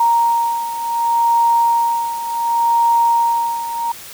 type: beating tone pair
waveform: sine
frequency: 932.3 / 932.98 Hz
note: A#5 / A#5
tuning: 0 / +1 cents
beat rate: 0.68 Hz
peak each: -14 / -19 dBFS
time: 0-3.92 s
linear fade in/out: 5 ms
effects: white hiss -35 dBFS RMS until 4.13 s